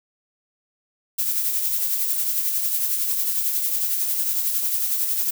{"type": "noise with tremolo", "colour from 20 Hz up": "violet", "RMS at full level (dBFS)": -21, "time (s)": [1.18, 5.31], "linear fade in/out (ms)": 10, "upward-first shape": "triangle", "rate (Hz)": 11, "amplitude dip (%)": 45, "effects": []}